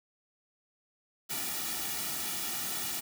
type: noise with comb filter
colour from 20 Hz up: white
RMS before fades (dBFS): -35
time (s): 1.29-3.01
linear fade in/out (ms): 20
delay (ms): 1.9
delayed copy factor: -0.75
effects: none